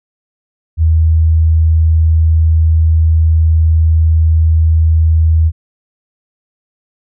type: tone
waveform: sine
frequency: 80.3 Hz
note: E2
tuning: 45 cents flat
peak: -6 dBFS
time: 0.77-5.52 s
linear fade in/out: 50 ms
effects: none